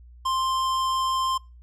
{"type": "tone with hard clipping", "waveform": "sine", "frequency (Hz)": 1049, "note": "C6", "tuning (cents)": 4, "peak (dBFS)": -24, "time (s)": [0.25, 1.38], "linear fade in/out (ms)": 10, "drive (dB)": 14, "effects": ["noise-tail reverb RT60 0.3 s tail -25 dB re dry", "added 60 Hz sine -45 dBFS peak until 1.62 s"]}